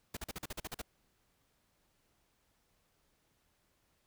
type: noise bursts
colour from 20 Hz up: pink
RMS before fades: -41 dBFS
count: 10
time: 0.14-0.817 s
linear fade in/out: 5 ms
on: 29 ms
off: 43 ms
effects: pink hiss -75 dBFS RMS until 4.06 s